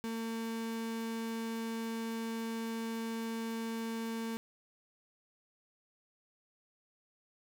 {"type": "tone", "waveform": "35% pulse", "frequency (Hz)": 226.8, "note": "A#3", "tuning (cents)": -47, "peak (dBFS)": -34, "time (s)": [0.04, 4.37], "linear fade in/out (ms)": 0, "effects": []}